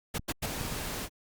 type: noise bursts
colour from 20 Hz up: pink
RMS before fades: -32 dBFS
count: 3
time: 0.14-0.464 s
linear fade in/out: 10 ms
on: 44 ms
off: 96 ms
type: clicks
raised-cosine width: 5 ms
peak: -26 dBFS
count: 6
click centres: 0.194 / 0.314 / 0.441 / 0.612 / 0.652 / 0.724 s
type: noise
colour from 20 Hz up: pink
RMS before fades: -36 dBFS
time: 0.42-1.09 s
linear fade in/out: 50 ms
effects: Opus 48 kbps